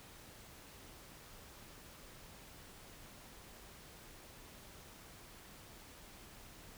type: silence
effects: pink hiss -56 dBFS RMS until 6.77 s